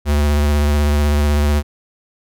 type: tone with vibrato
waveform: square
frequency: 73.42 Hz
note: D2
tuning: in tune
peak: -13 dBFS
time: 0.05-1.63 s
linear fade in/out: 50 ms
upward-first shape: sine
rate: 16 Hz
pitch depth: 26 cents each way
effects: none